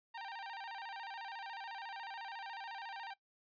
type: tone with vibrato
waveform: sawtooth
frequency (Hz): 852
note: G#5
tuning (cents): +44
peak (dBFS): -40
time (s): 0.14-3.14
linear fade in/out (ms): 10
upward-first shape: square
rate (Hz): 14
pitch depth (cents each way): 140
effects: noise-tail reverb RT60 0.1 s tail -18 dB re dry + resampled to 11025 Hz